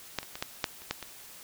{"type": "clicks", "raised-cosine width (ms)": 0.2, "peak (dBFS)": [-12, -23, -21, -13, -9, -29, -12, -21], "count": 8, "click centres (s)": [0.187, 0.23, 0.355, 0.425, 0.642, 0.819, 0.91, 1.027], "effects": ["white hiss -49 dBFS RMS until 1.43 s"]}